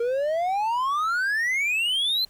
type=exponential sweep; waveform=triangle; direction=up; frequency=460.8 to 4186 Hz; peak=-20 dBFS; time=0-2.25 s; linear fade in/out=5 ms; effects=pink hiss -58 dBFS RMS until 2.29 s